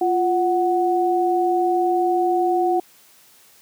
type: tone pair together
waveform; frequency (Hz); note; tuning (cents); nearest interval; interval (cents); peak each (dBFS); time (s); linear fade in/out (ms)
sine; 349.2 / 739.9; F4 / F#5; 0 / 0; octave + minor second; 1300; -19; 0.01-2.8; 5
effects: white hiss -52 dBFS RMS until 3.61 s + high-pass 100 Hz 12 dB/octave